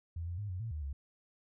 sine tone with pitch steps, 83.9 / 87 / 103.4 / 90.9 / 113.4 / 76.5 / 69.6 Hz, E2 / F2 / G#2 / F#2 / A#2 / D#2 / C#2, +31 / -6 / -7 / -30 / -47 / -29 / +8 cents, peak -36 dBFS, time 0.16-0.93 s, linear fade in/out 5 ms, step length 110 ms, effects none

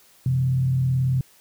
sine tone with frequency modulation, 130.1 Hz, C3, 9 cents flat, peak -18 dBFS, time 0.26-1.21 s, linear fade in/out 2 ms, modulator 38.3 Hz, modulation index 0.38, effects white hiss -55 dBFS RMS until 1.4 s

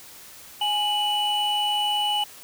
triangle tone pair together, 832.6 / 2960 Hz, G#5 / F#7, +4 / 0 cents, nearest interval octave + minor seventh, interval 2196 cents, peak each -23 / -22 dBFS, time 0.61-2.24 s, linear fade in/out 5 ms, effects white hiss -45 dBFS RMS until 2.43 s

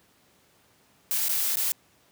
blue noise with dropouts, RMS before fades -26 dBFS, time 1.11-1.72 s, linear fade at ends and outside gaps 0 ms, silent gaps 1.283-1.293 / 1.556-1.57 s, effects pink hiss -62 dBFS RMS until 2.11 s + high-pass 100 Hz 12 dB/octave

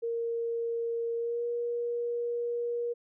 sine tone with pitch glide, 464.5 to 475.4 Hz, A#4 to A#4, -6 to +34 cents, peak -29 dBFS, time 0.02-2.94 s, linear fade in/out 20 ms, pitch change +40 cents, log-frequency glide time 1.16-1.45 s, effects none

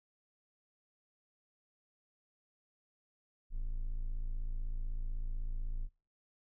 triangle tone, 28 Hz, A0, 31 cents sharp, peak -32 dBFS, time 3.5-5.89 s, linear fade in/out 50 ms, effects noise-tail reverb RT60 0.4 s tail -25 dB re dry

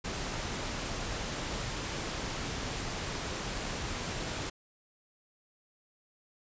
pink noise, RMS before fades -36 dBFS, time 0.04-4.5 s, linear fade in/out 10 ms, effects resampled to 16000 Hz

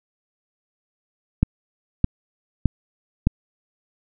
click train, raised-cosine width 5 ms, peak -3 dBFS, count 4, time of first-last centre 1.43-3.27 s, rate 1.63 Hz, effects none

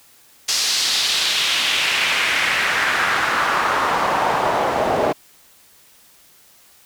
pink noise with band-pass filter sweep, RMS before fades -19 dBFS, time 0.48-5.13 s, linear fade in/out 10 ms, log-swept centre 5200 to 600 Hz, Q 1.9, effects white hiss -51 dBFS RMS until 6.85 s

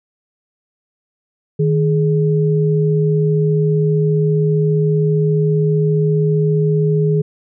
sine tone pair together, 155.56 / 418.3 Hz, D#3 / G#4, 0 / +12 cents, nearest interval octave + perfect fourth, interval 1712 cents, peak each -13 / -17 dBFS, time 1.59-7.22 s, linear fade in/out 10 ms, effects none

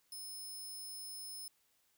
15% pulse tone, 5210 Hz, E8, 21 cents flat, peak -39 dBFS, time 0.12-1.48 s, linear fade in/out 2 ms, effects white hiss -75 dBFS RMS until 1.97 s

